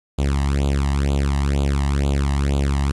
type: tone with flanger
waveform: sawtooth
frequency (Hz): 69.8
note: C#2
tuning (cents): +13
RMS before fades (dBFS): -19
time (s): 0.18-2.92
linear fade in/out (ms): 10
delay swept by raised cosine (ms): 0.27 to 1.05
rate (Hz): 2.1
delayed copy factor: +1
effects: resampled to 24000 Hz + 9-bit